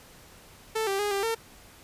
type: tone with pitch steps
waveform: sawtooth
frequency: 441.6 / 391.9 / 412.5 / 396.1 / 453.8 Hz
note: A4 / G4 / G#4 / G4 / A#4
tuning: +6 / 0 / -12 / +18 / -47 cents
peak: -22 dBFS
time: 0.75-1.35 s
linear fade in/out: 10 ms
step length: 120 ms
effects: pink hiss -52 dBFS RMS until 1.83 s + resampled to 32000 Hz